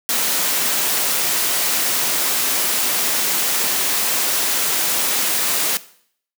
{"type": "noise", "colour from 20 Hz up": "white", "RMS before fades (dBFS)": -19, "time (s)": [0.09, 5.77], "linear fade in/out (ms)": 0, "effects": ["noise-tail reverb RT60 0.6 s tail -17 dB re dry", "high-pass 200 Hz 12 dB/octave"]}